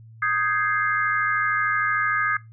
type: chord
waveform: sine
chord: Ab major seventh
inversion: second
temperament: equal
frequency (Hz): 1244.5 / 1568 / 1661.2 / 2093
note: Eb6 / G6 / Ab6 / C7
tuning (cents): 0 / 0 / 0 / 0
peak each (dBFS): -24 / -28 / -24 / -28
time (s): 0.22-2.37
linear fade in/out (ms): 5
effects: noise-tail reverb RT60 0.2 s tail -18 dB re dry + added 112 Hz sine -43 dBFS peak until 2.52 s